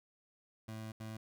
25% pulse tone bursts at uneven times, 110 Hz, A2, in tune, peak -39 dBFS, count 2, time 0.68-0.92 / 1-1.17 s, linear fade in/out 5 ms, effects none

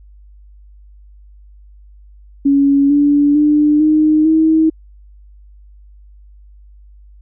sine tone with pitch steps, 279.6 / 288.8 / 298.3 / 308.1 / 318.2 Hz, C#4 / D4 / D4 / D#4 / D#4, +15 / -29 / +27 / -17 / +39 cents, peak -8 dBFS, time 2.45-4.7 s, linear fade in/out 10 ms, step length 450 ms, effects added 50 Hz sine -39 dBFS peak until 7.21 s

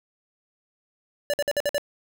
square tone bursts, 580 Hz, D5, 22 cents flat, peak -22 dBFS, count 6, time 1.3-1.781 s, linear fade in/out 0 ms, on 36 ms, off 53 ms, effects none

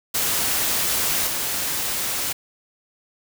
white noise with level steps, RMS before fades -22 / -25 dBFS, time 0.14-2.33 s, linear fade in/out 10 ms, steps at 1.27 s, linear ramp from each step 2 ms, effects none

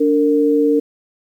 sine tone pair together, 290.7 / 457.9 Hz, D4 / A#4, -18 / -31 cents, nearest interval minor sixth, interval 787 cents, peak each -14 dBFS, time 0-0.8 s, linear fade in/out 10 ms, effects 8-bit

